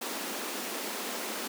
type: high-pass noise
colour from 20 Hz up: pink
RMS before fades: -36 dBFS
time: 0.01-1.48 s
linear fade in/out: 10 ms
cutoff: 200 Hz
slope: 96 dB/octave
effects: none